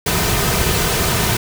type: noise with comb filter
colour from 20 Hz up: pink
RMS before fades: -17 dBFS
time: 0.06-1.37 s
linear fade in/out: 5 ms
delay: 3.6 ms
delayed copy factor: -0.5
effects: none